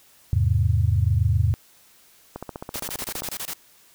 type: chord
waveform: sine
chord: E augmented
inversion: none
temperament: equal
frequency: 82.41 / 103.83 / 130.81 Hz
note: E2 / G#2 / B#2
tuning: 0 / 0 / 0 cents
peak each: -21 / -20 / -25 dBFS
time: 0.33-1.54 s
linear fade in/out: 0 ms
type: click train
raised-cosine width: 1 ms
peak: -18 dBFS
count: 15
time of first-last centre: 2.36-3.287 s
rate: 15.1 Hz
type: noise bursts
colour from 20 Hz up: white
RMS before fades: -31 dBFS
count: 10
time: 2.74-3.535 s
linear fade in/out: 2 ms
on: 57 ms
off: 25 ms
effects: white hiss -55 dBFS RMS until 3.94 s